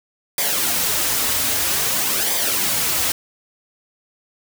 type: noise with flanger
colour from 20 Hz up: white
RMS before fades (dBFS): -20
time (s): 0.38-3.12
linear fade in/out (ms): 2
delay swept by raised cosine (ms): 0.72 to 5.92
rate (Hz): 0.51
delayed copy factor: -0.6
effects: none